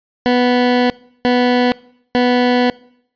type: tone bursts at uneven times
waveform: 20% pulse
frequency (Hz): 246.9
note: B3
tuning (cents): 0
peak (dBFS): -6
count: 3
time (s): 0.26-0.9 / 1.25-1.72 / 2.15-2.7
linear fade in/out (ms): 0
effects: noise-tail reverb RT60 0.7 s tail -23 dB re dry + resampled to 11025 Hz